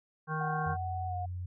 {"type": "harmonic tone", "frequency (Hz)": 156, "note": "D#3", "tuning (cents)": 5, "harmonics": [1, 3, 5, 7, 9, 10], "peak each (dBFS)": [-34, -42, -40, -37, -43, -40], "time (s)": [0.27, 0.77], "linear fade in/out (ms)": 50}
{"type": "tone with pitch glide", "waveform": "sine", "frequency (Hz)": [745, 720.5], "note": ["F#5", "F#5"], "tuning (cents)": [12, -46], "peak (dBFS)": -35, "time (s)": [0.4, 1.26], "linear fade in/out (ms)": 10, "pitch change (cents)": -58, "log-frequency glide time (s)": [1.07, 1.15]}
{"type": "tone", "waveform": "sine", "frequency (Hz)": 90, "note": "F#2", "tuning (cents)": -47, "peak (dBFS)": -35, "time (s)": [0.66, 1.46], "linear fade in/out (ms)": 5}
{"effects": []}